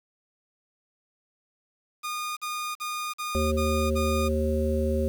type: tone bursts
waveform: sawtooth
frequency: 1222 Hz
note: D#6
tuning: 32 cents flat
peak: -26 dBFS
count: 6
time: 2.03-4.29 s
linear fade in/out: 20 ms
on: 340 ms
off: 44 ms
type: harmonic tone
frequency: 77 Hz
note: D#2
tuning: 17 cents flat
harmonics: 1 / 3 / 5 / 7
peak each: -26 / -29 / -30 / -29 dBFS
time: 3.35-5.08 s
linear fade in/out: 0 ms
effects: 8-bit